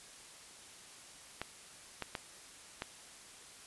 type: clicks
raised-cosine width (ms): 0.3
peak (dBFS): -21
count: 4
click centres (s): 1.416 / 2.023 / 2.152 / 2.821
effects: white hiss -54 dBFS RMS until 3.66 s + resampled to 24000 Hz